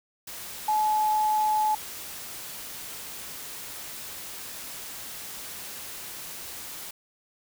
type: tone in noise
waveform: sine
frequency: 856 Hz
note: A5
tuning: 48 cents flat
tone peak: -21 dBFS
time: 0.68-1.75 s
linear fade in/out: 5 ms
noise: white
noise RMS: -39 dBFS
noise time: 0.27-6.91 s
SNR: +15 dB
effects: none